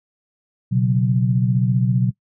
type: chord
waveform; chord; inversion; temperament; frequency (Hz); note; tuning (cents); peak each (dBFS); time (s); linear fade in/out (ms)
sine; B suspended second; none; equal; 123.47 / 138.59 / 185; B2 / C#3 / F#3; 0 / 0 / 0; -17 / -22 / -20; 0.71-2.11; 20
effects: noise-tail reverb RT60 0.1 s tail -21 dB re dry